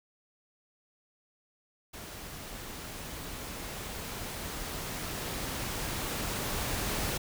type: noise with level ramp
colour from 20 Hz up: pink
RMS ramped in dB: -44 to -32 dBFS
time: 1.93-7.18 s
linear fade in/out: 10 ms
effects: none